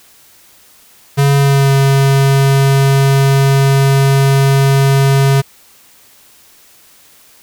square tone with pitch glide, 140 to 136.96 Hz, C#3 to C#3, +18 to -20 cents, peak -8 dBFS, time 1.17-5.42 s, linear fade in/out 20 ms, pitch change -38 cents, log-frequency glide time 1.37-1.72 s, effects white hiss -45 dBFS RMS until 7.42 s

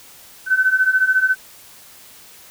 sine beating tone pair, 1512 / 1526 Hz, F#6 / G6, +37 / -47 cents, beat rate 14 Hz, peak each -18 / -15 dBFS, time 0.46-1.36 s, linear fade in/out 50 ms, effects white hiss -44 dBFS RMS until 2.5 s

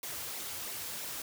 white noise with flanger, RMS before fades -40 dBFS, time 0.03-1.22 s, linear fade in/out 2 ms, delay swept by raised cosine 0.62 to 5.52 ms, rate 3 Hz, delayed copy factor -0.55, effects none

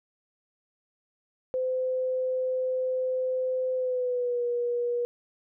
sine tone with pitch glide, 513 to 481.4 Hz, C5 to B4, -34 to -44 cents, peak -25 dBFS, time 1.54-5.05 s, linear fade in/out 0 ms, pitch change -110 cents, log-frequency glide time 3.75-4.44 s, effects none

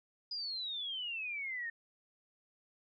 sine exponential sweep, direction down, 4978 to 1811 Hz, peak -37 dBFS, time 0.31-1.7 s, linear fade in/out 5 ms, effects none

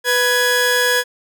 sawtooth tone pair together, 493.9 / 1674.3 Hz, B4 / G#6, 0 / +14 cents, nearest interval octave + major sixth, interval 2114 cents, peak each -14 / -12 dBFS, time 0.04-1.04 s, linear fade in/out 50 ms, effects none

